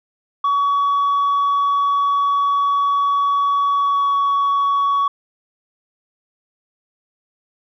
sine tone with pitch glide, 1130 to 1123.5 Hz, C#6 to C#6, +33 to +23 cents, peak -12 dBFS, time 0.44-5.08 s, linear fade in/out 5 ms, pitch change -10 cents, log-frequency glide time 3.71-4.17 s, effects tanh soft clip ceiling -13 dBFS

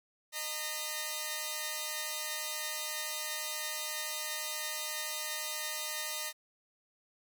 5% pulse tone cluster, 615 / 921 / 2016 Hz, D#5 / A#5 / B6, -20 / -21 / +35 cents, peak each -29 dBFS, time 0.32-6.33 s, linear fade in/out 50 ms, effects none

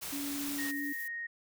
white noise, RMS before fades -40 dBFS, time 0.01-0.72 s, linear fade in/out 20 ms
sine tone with pitch glide, 284.3 to 286.4 Hz, C#4 to D4, +44 to -43 cents, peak -36 dBFS, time 0.12-0.93 s, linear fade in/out 10 ms, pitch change +13 cents, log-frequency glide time 0.74-0.8 s
violet noise with tremolo, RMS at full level -45 dBFS, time 0.38-1.08 s, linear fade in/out 5 ms, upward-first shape sine, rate 13 Hz, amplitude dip 25%
sine tone, 1864.7 Hz, A#6, in tune, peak -36 dBFS, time 0.58-1.27 s, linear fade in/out 10 ms
effects none

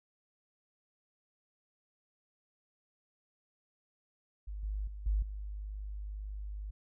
sine tone with level steps, 51 Hz, G#1, 31 cents flat, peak -38 / -33 / -41 / -27 / -38 dBFS, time 4.47-6.71 s, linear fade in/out 10 ms, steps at 4.63 / 4.87 / 5.06 / 5.22 s, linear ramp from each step 5 ms, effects none

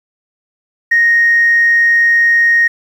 sine tone, 1864.7 Hz, A#6, in tune, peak -6 dBFS, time 0.91-2.68 s, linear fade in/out 10 ms, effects tanh soft clip ceiling -2 dBFS + 7-bit

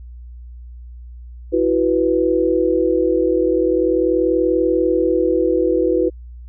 sine chord, E suspended second, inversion none, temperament equal, 329.6 / 370 / 493.9 Hz, E4 / F#4 / B4, 0 / 0 / 0 cents, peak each -18 dBFS, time 1.52-6.1 s, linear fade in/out 20 ms, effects added 60 Hz sine -33 dBFS peak until 6.48 s

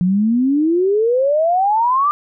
sine exponential sweep, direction up, 174.61 to 1210 Hz, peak -12 dBFS, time 0.01-2.11 s, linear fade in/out 0 ms, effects none

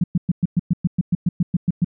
sine tone bursts, 174.9 Hz, F3, 3 cents sharp, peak -13 dBFS, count 14, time 0.01-1.846 s, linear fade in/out 5 ms, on 29 ms, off 110 ms, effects none

